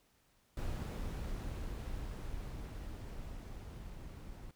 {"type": "noise with level ramp", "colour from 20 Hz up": "brown", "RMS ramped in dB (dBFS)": [-38, -49], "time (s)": [0.57, 4.51], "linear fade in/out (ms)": 2, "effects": ["pink hiss -72 dBFS RMS until 4.55 s"]}